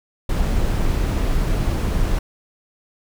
brown noise, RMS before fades -19 dBFS, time 0.29-2.19 s, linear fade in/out 5 ms, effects none

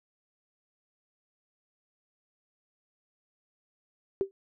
sine tone with exponential decay, 390 Hz, G4, 9 cents flat, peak -20 dBFS, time 4.21-4.31 s, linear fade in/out 0 ms, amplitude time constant 20 ms, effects none

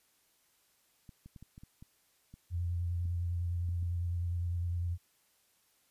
clicks, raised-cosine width 5 ms, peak -38 dBFS, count 11, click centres 1.092 / 1.26 / 1.362 / 1.426 / 1.579 / 1.635 / 1.825 / 2.34 / 3.055 / 3.689 / 3.828 s
sine tone with vibrato, 86.8 Hz, F2, 10 cents flat, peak -31 dBFS, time 2.5-4.98 s, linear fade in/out 50 ms, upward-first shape square, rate 9.9 Hz, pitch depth 20 cents each way
effects white hiss -71 dBFS RMS until 5.9 s + resampled to 32000 Hz

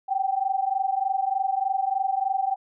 sine tone pair together, 763 / 786.3 Hz, G5 / G5, -47 / +5 cents, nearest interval minor second, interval 52 cents, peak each -25 dBFS, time 0.08-2.56 s, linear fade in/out 20 ms, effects none

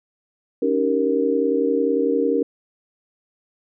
sine chord, Eb dominant seventh, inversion third, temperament just, 280 / 311.1 / 388.9 / 466.7 Hz, Db4 / Eb4 / G4 / Bb4, +18 / 0 / -14 / +2 cents, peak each -22 / -26 / -24 / -20 dBFS, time 0.62-2.43 s, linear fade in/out 5 ms, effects none

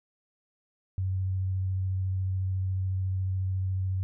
sine tone with vibrato, 94.2 Hz, F#2, 32 cents sharp, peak -26 dBFS, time 0.98-4.03 s, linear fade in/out 0 ms, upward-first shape sine, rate 14 Hz, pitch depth 12 cents each way, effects none

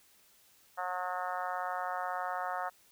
harmonic tone, 181.6 Hz, F#3, 32 cents flat, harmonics 3 / 4 / 5 / 6 / 7 / 8 / 9 / 10, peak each -44 / -37 / -41 / -42 / -40 / -44 / -49 / -48 dBFS, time 0.77-2.7 s, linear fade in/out 20 ms, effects white hiss -64 dBFS RMS until 2.91 s

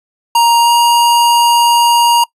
square tone with pitch glide, 937 to 944.6 Hz, A#5 to A#5, +9 to +23 cents, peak -7 dBFS, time 0.35-2.24 s, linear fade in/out 5 ms, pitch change +14 cents, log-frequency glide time 0.61-0.71 s, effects noise-tail reverb RT60 0.1 s tail -22 dB re dry + resampled to 32000 Hz

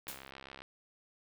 click train, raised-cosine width 0.3 ms, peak -31 dBFS, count 38, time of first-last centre 0.07-0.62 s, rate 67.3 Hz
white noise with exponential decay, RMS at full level -39 dBFS, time 0.08-0.3 s, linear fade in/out 2 ms, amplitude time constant 47 ms
effects none

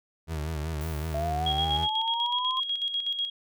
30% pulse tone with vibrato, 77.78 Hz, D#2, in tune, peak -27 dBFS, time 0.27-1.88 s, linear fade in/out 50 ms, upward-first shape sine, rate 5.3 Hz, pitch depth 91 cents each way
violet noise with exponential decay, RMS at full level -44 dBFS, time 0.81-2.29 s, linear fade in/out 2 ms, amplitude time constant 320 ms
sine linear sweep, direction up, 662 to 1046.5 Hz, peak -28 dBFS, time 1.14-2.6 s, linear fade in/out 5 ms
sine tone with tremolo, 3287 Hz, G#7, 19 cents flat, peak -25 dBFS, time 1.46-3.3 s, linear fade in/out 5 ms, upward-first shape square, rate 8.1 Hz, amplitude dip 55%
effects none

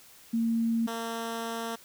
sine / 10% pulse tone pair in turn, 228.9 / 228.9 Hz, A#3 / A#3, -31 / -31 cents, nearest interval unison, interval 0 cents, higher neither, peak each -24 dBFS, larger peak neither, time 0.33-0.87 / 0.87-1.76 s, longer second, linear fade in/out 10 ms, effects white hiss -54 dBFS RMS until 1.84 s

